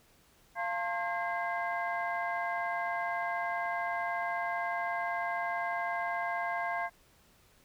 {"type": "tone cluster", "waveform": "sine", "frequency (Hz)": [692, 897, 1068, 1612, 2062], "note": ["F5", "A5", "C6", "G6", "C7"], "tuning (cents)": [-16, 33, 35, 48, -26], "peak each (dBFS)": [-34, -39, -38, -37, -39], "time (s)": [0.55, 6.9], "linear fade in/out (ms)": 50, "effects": ["tanh soft clip ceiling -22 dBFS", "pink hiss -64 dBFS RMS until 7.64 s"]}